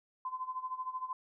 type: tone with tremolo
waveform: sine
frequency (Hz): 1026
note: C6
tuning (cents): -34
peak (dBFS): -33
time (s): 0.25-1.13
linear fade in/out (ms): 2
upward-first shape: sine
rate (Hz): 13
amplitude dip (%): 80
effects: none